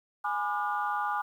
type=chord; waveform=sine; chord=G# diminished seventh; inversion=none; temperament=just; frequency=830.6 / 996.7 / 1196.1 / 1435.3 Hz; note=G#5 / B5 / D6 / F6; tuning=0 / +16 / +31 / +47 cents; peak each=-31 / -36 / -32 / -35 dBFS; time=0.24-1.22 s; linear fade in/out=10 ms; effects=tanh soft clip ceiling -18 dBFS + 10-bit